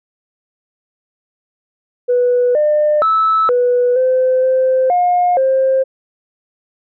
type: tone with pitch steps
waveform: sine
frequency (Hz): 491.7 / 601 / 1307 / 491.3 / 514 / 519 / 714 / 529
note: B4 / D5 / E6 / B4 / C5 / C5 / F5 / C5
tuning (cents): -8 / +40 / -15 / -9 / -31 / -14 / +38 / +19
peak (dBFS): -9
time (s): 2.08-5.84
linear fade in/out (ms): 20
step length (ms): 470
effects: tanh soft clip ceiling -6 dBFS